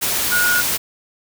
sine tone in noise, 1446 Hz, F#6, 40 cents flat, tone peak -15 dBFS, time 0.31-0.62 s, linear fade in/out 20 ms, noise white, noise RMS -20 dBFS, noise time 0.01-0.78 s, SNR +2 dB, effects none

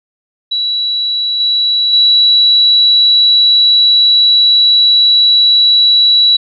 sine tone with level steps, 3922 Hz, B7, 13 cents flat, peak -12 / -9 / -5 dBFS, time 0.51-6.37 s, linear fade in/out 10 ms, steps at 1.4 / 1.93 s, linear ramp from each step 2 ms, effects none

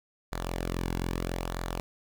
sawtooth tone with flanger, 43.65 Hz, F1, in tune, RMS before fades -33 dBFS, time 0.32-1.8 s, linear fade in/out 0 ms, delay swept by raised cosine 0.35 to 1.65 ms, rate 0.78 Hz, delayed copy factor -0.55, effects 9-bit

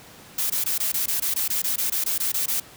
blue noise bursts, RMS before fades -24 dBFS, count 16, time 0.38-2.6 s, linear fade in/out 5 ms, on 120 ms, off 20 ms, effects pink hiss -46 dBFS RMS until 2.76 s + high-pass 80 Hz 12 dB/octave

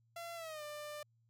sawtooth tone with pitch glide, 680 to 595.4 Hz, F5 to D5, -46 to +24 cents, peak -40 dBFS, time 0.16-1.03 s, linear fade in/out 5 ms, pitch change -230 cents, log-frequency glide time 0.35-0.63 s, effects added 115 Hz sine -70 dBFS peak until 1.29 s

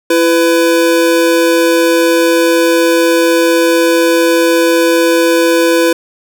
square tone pair together, 335.6 / 499.7 Hz, E4 / B4, +31 / +20 cents, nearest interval perfect fifth, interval 689 cents, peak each -11 dBFS, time 0.1-5.93 s, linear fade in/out 5 ms, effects none

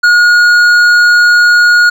sine tone with hard clipping, 1440 Hz, F#6, 47 cents flat, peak -5 dBFS, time 0.03-1.9 s, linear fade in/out 10 ms, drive 7 dB, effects none

